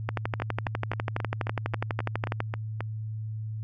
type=two click trains; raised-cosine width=0.5 ms; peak=-12 / -16 dBFS; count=29 / 10; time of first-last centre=0.09-2.404 / 0.4-2.806 s; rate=12.1 / 3.74 Hz; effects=added 109 Hz sine -31 dBFS peak until 3.63 s + MP3 64 kbps